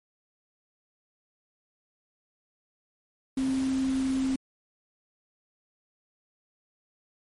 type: tone in noise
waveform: sine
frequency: 264.5 Hz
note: C4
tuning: 19 cents sharp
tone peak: -24 dBFS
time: 3.37-4.36 s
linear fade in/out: 5 ms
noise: pink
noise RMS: -41 dBFS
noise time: 3.37-4.36 s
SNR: +14 dB
effects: MP3 48 kbps